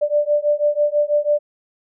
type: beating tone pair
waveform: sine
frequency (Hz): 587.3 / 593.4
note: D5 / D5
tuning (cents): 0 / +18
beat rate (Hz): 6.1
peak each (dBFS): -18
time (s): 0.01-1.39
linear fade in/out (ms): 20
effects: none